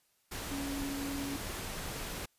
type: tone in noise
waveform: sine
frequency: 278.6 Hz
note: C#4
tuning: 9 cents sharp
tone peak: -36 dBFS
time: 0.51-1.37 s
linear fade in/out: 10 ms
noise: pink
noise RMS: -40 dBFS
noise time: 0.31-2.26 s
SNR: +1 dB
effects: white hiss -73 dBFS RMS until 2.38 s + resampled to 32000 Hz